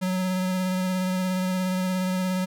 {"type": "tone with vibrato", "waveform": "square", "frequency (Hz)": 185, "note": "F#3", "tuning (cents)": 0, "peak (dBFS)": -24, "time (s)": [0.01, 2.46], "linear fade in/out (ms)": 20, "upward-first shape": "sine", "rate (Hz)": 17, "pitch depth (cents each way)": 17, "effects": []}